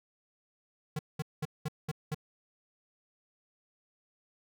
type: tone bursts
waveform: square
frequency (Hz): 152.9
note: D#3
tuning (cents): -30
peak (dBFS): -32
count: 6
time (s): 0.96-2.146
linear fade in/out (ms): 5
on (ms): 31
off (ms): 200
effects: none